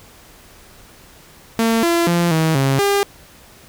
sawtooth tone with pitch steps, 227.1 / 339.8 / 172.2 / 160 / 135.9 / 401.6 Hz, A#3 / F4 / F3 / D#3 / C#3 / G4, -45 / -47 / -24 / +49 / -34 / +42 cents, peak -10 dBFS, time 1.59-3.03 s, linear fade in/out 0 ms, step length 240 ms, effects pink hiss -45 dBFS RMS until 3.68 s

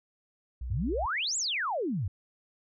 sine tone, 61.74 Hz, B1, in tune, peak -33 dBFS, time 0.61-1.06 s, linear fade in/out 5 ms
sine exponential two-way sweep, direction up then down, 82.41 to 7990 to 82.41 Hz, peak -28 dBFS, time 0.7-2.08 s, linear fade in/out 5 ms, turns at 1.37 s
effects none

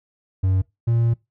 triangle tone pair in turn, 94.3 / 116.55 Hz, F#2 / A#2, +33 / 0 cents, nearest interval major third, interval 367 cents, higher second, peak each -14 dBFS, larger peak neither, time 0.43-0.62 / 0.87-1.14 s, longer second, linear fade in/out 10 ms, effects noise-tail reverb RT60 0.2 s tail -22 dB re dry

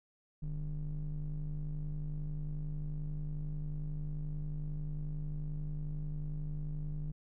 triangle ring-modulated tone, 63 Hz, B1, 35 cents sharp, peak -30 dBFS, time 0.42-7.12 s, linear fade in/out 10 ms, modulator 88.6 Hz, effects none

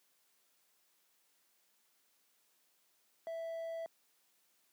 triangle tone, 659.3 Hz, E5, in tune, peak -37 dBFS, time 3.27-3.86 s, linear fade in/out 0 ms, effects white hiss -74 dBFS RMS until 4.72 s + high-pass 200 Hz 12 dB/octave

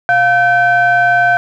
triangle ring-modulated tone, 415.3 Hz, G#4, in tune, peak -3 dBFS, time 0.09-1.37 s, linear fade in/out 0 ms, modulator 1120 Hz, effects none

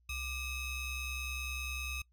40% pulse ring-modulated tone, 1255 Hz, D#6, 15 cents sharp, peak -33 dBFS, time 0.09-2.02 s, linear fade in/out 5 ms, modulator 1320 Hz, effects noise-tail reverb RT60 0.1 s tail -23 dB re dry + added 60 Hz sine -66 dBFS peak until 2.12 s

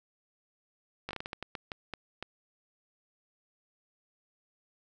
slowing click train, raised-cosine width 0.3 ms, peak -21 dBFS, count 12, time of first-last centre 1.09-2.226 s, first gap 18 ms, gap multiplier 1.32, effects none

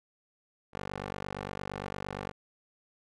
15% pulse tone with band-pass filter, 48.69 Hz, G1, 11 cents flat, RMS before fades -39 dBFS, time 0.73-2.32 s, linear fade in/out 20 ms, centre 930 Hz, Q 0.51, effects none

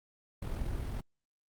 brown noise with amplitude modulation, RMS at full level -34 dBFS, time 0.42-1.01 s, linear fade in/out 5 ms, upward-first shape sine, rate 42.3 Hz, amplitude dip 40%, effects Opus 32 kbps

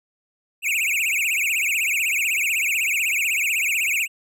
square tone with vibrato, 2462 Hz, D#7, 19 cents flat, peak -20 dBFS, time 0.62-4.08 s, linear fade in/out 50 ms, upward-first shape triangle, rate 16 Hz, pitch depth 250 cents each way, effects none

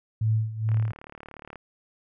sine tone with tremolo, 110 Hz, A2, in tune, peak -19 dBFS, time 0.21-0.92 s, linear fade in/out 5 ms, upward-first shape sine, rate 2.3 Hz, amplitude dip 80%
click train, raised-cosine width 0.5 ms, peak -27 dBFS, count 33, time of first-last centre 0.69-1.557 s, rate 36.9 Hz
effects none

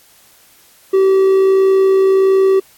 triangle tone with amplitude modulation, 384.4 Hz, G4, 34 cents flat, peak -5 dBFS, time 0.93-2.6 s, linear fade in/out 10 ms, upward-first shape sine, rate 61.4 Hz, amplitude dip 25%, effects white hiss -48 dBFS RMS until 2.77 s + AAC 64 kbps

